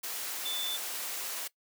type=tone in noise; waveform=sine; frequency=3520 Hz; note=A7; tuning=in tune; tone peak=-32 dBFS; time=0.45-0.77 s; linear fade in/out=10 ms; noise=white; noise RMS=-37 dBFS; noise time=0.03-1.48 s; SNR=+2 dB; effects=noise-tail reverb RT60 0.1 s tail -20 dB re dry + high-pass 400 Hz 12 dB/octave